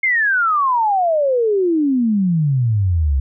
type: exponential sweep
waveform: sine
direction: down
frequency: 2156 to 65 Hz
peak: -13 dBFS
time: 0.03-3.2 s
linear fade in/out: 5 ms
effects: none